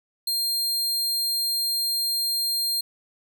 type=tone; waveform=sawtooth; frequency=4200 Hz; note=C8; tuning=6 cents sharp; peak=-20 dBFS; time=0.27-2.81 s; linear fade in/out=5 ms; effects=none